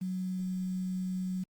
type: tone with quantisation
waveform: sine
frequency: 185 Hz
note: F#3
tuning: in tune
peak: -31 dBFS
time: 0.01-1.44 s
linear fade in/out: 10 ms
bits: 9
effects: Opus 32 kbps